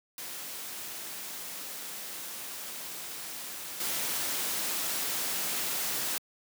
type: noise with level steps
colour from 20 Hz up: white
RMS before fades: -40 / -32 dBFS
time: 0.18-6.18 s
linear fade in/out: 2 ms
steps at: 3.8 s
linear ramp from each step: 5 ms
effects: high-pass 150 Hz 12 dB/octave